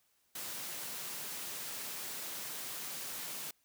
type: high-pass noise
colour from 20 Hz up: white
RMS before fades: -42 dBFS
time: 0.35-3.51 s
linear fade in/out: 5 ms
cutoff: 110 Hz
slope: 48 dB/octave
effects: white hiss -74 dBFS RMS until 3.64 s